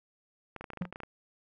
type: clicks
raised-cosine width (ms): 0.5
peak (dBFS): -26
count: 12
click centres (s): 0.563 / 0.61 / 0.642 / 0.703 / 0.734 / 0.773 / 0.821 / 0.853 / 0.926 / 0.959 / 1.003 / 1.034
type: tone with exponential decay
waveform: triangle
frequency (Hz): 178.7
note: F3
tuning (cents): +40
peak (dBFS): -26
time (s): 0.81-0.91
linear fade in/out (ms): 5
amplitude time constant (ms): 21
effects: none